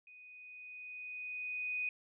sine tone with level ramp, 2489 Hz, D#7, in tune, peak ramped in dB -54 to -33 dBFS, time 0.07-1.89 s, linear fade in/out 2 ms, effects none

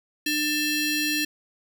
20% pulse ring-modulated tone, 1480 Hz, F#6, in tune, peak -15 dBFS, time 0.26-1.25 s, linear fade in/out 5 ms, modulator 1180 Hz, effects none

